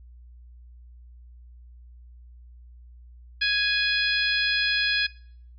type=harmonic tone with a mistuned harmonic; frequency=830.6 Hz; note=G#5; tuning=in tune; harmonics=2 / 3 / 4 / 5 / 6; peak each=-25 / -27 / -28 / -29 / -30 dBFS; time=3.41-5.07 s; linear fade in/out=10 ms; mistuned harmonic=4; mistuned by=+19 cents; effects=noise-tail reverb RT60 0.6 s tail -22 dB re dry + added 60 Hz sine -45 dBFS peak until 5.58 s